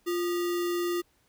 sine tone with sample-and-hold, 349.2 Hz, F4, in tune, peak -26 dBFS, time 0.06-1.02 s, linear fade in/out 20 ms, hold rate 1575 Hz, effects pink hiss -68 dBFS RMS until 1.28 s

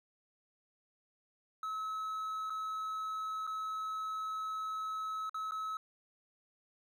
triangle tone with dropouts, 1291 Hz, E6, 37 cents flat, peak -34 dBFS, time 1.63-5.77 s, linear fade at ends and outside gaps 2 ms, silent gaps 2.498-2.503 / 3.468-3.474 / 5.295-5.344 / 5.51-5.519 s, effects none

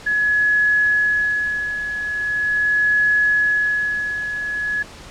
sine tone with tremolo, 1692 Hz, G#6, 32 cents sharp, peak -13 dBFS, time 0.06-4.83 s, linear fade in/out 10 ms, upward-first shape sine, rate 0.41 Hz, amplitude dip 65%, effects pink hiss -39 dBFS RMS until 5.1 s + low-pass 7000 Hz 12 dB/octave

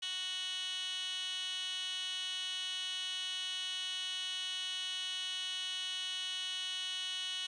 15% pulse tone with high-pass filter, 370 Hz, F#4, in tune, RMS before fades -39 dBFS, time 0.02-7.47 s, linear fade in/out 10 ms, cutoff 2800 Hz, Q 9.6, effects resampled to 22050 Hz + 10-bit

